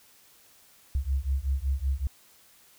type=beating tone pair; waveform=sine; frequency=65.2 / 70.5 Hz; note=C2 / C#2; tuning=-5 / +30 cents; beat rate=5.3 Hz; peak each=-28 / -28 dBFS; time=0.95-2.07 s; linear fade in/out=0 ms; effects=white hiss -58 dBFS RMS until 2.78 s